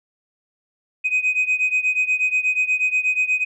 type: beating tone pair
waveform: sine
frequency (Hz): 2505 / 2513.3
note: D#7 / D#7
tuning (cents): +11 / +17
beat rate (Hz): 8.3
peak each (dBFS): -18 / -20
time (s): 1.04-3.45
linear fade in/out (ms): 20
effects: tanh soft clip ceiling -13 dBFS